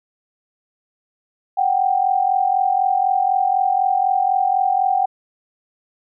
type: tone pair together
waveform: sine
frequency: 740 / 784 Hz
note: F#5 / G5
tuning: 0 / 0 cents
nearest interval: minor second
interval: 100 cents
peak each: -18 / -17 dBFS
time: 1.57-5.06 s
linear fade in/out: 10 ms
effects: none